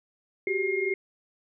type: tone cluster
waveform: sine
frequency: 373.8 / 396 / 2134 Hz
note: F#4 / G4 / C7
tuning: +18 / +18 / +34 cents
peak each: -29 dBFS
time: 0.47-0.94 s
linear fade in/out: 2 ms
effects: none